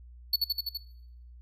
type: tone with echo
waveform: square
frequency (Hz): 4435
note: C#8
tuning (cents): 0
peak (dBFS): -22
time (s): 0.33-0.36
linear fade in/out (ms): 5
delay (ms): 83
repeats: 5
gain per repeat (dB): -2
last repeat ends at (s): 0.775
effects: noise-tail reverb RT60 0.8 s tail -20 dB re dry + added 60 Hz sine -47 dBFS peak until 1.41 s